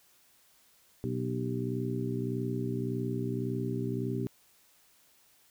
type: harmonic tone with a mistuned harmonic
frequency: 61.74 Hz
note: B1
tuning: in tune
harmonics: 2 / 3 / 4 / 5 / 6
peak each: -34 / -39 / -36 / -39 / -37 dBFS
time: 1.04-4.27 s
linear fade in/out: 0 ms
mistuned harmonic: 6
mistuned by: +89 cents
effects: white hiss -64 dBFS RMS until 5.5 s